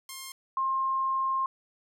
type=tone pair in turn; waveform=5% pulse / sine; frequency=1063 / 1063 Hz; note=C6 / C6; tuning=+27 / +27 cents; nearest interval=unison; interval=0 cents; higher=neither; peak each=-27 / -25 dBFS; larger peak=second; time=0.09-0.32 / 0.57-1.46 s; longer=second; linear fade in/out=2 ms; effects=none